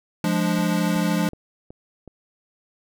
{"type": "chord", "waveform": "square", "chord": "D diminished", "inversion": "first", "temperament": "equal", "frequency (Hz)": [174.61, 207.7, 293.7], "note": ["F3", "Ab3", "D4"], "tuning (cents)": [0, 0, 0], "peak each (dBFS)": [-23, -25, -27], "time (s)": [0.24, 1.29], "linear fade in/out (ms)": 2}
{"type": "click train", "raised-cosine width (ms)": 2, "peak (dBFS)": -27, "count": 5, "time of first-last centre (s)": [0.59, 2.077], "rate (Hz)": 2.69}
{"effects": []}